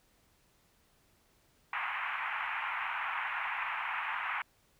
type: band-pass noise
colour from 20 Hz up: pink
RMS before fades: -36 dBFS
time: 1.73-4.42 s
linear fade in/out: 2 ms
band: 850 to 2600 Hz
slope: 48 dB/octave
effects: pink hiss -69 dBFS RMS until 4.79 s